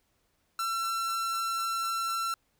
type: tone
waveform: 45% pulse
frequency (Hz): 1348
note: E6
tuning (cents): +38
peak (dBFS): -29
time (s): 0.59-2.34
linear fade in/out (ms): 2
effects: pink hiss -73 dBFS RMS until 2.59 s